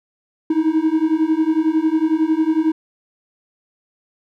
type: beating tone pair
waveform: triangle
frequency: 311.1 / 322.1 Hz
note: D#4 / E4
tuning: 0 / -40 cents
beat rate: 11 Hz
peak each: -16 / -15 dBFS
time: 0.5-2.72 s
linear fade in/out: 5 ms
effects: none